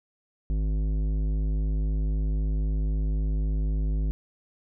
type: tone with tanh clipping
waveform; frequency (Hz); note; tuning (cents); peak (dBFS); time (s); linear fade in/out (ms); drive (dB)
sine; 51.91; G#1; 0; -25; 0.5-4.11; 0; 13
effects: none